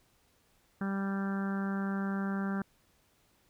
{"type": "harmonic tone", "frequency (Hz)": 196, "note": "G3", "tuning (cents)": 0, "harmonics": [1, 2, 3, 4, 5, 6, 7, 8, 9], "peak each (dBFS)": [-31, -43, -48, -46, -50, -47, -45, -44, -53], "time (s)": [0.81, 2.62], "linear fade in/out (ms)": 2, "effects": ["pink hiss -69 dBFS RMS until 3.49 s"]}